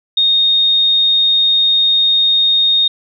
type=tone; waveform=sine; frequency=3700 Hz; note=A#7; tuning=14 cents flat; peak=-9 dBFS; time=0.17-2.88 s; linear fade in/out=5 ms; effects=none